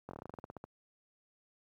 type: slowing click train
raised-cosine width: 1 ms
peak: -30 dBFS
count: 14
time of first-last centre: 0.09-0.64 s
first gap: 21 ms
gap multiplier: 1.11
effects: high-pass 80 Hz 12 dB/octave + 12-bit